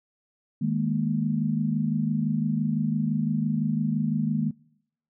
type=chord; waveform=sine; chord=D# suspended fourth; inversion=none; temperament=just; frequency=155.56 / 207.4 / 233.3 Hz; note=D#3 / G#3 / A#3; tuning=0 / -2 / +2 cents; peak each=-27 dBFS; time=0.61-4.51 s; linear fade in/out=10 ms; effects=noise-tail reverb RT60 0.7 s tail -22 dB re dry